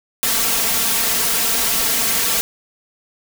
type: noise with comb filter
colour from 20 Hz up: white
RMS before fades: -18 dBFS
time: 0.23-2.41 s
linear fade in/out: 0 ms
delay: 4.4 ms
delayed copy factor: +0.85
effects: none